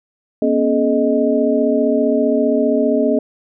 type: tone cluster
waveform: sine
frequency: 240.6 / 275.8 / 427.3 / 620 Hz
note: B3 / C#4 / G#4 / D#5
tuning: -45 / -9 / +49 / -6 cents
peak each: -18 dBFS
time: 0.42-3.19 s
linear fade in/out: 2 ms
effects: none